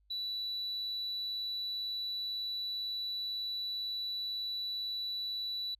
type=tone; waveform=sine; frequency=3951 Hz; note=B7; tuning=in tune; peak=-33 dBFS; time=0.1-5.75 s; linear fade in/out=10 ms; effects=tanh soft clip ceiling -32 dBFS + added 50 Hz sine -67 dBFS peak until 5.79 s